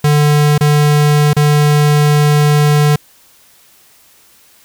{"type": "tone with dropouts", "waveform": "square", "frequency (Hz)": 148.1, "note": "D3", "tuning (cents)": 15, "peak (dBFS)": -8, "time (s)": [0.04, 2.96], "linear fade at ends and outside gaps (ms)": 5, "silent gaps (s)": [[0.58, 0.608], [1.333, 1.365]], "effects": ["white hiss -47 dBFS RMS until 4.64 s"]}